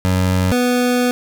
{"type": "tone pair in turn", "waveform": "25% pulse", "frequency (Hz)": [92.5, 246.9], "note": ["F#2", "B3"], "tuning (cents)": [0, 0], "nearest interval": "octave + perfect fourth", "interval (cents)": 1700, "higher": "second", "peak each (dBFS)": -10, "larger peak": "neither", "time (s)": [[0.05, 0.52], [0.52, 1.11]], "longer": "second", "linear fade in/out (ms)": 0, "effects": []}